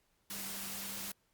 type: tone in noise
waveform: sine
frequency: 196.9 Hz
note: G3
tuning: 8 cents sharp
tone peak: -51 dBFS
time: 0.3-1.12 s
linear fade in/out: 5 ms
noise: white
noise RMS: -42 dBFS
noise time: 0.3-1.12 s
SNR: -12 dB
effects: pink hiss -75 dBFS RMS until 1.33 s + Opus 48 kbps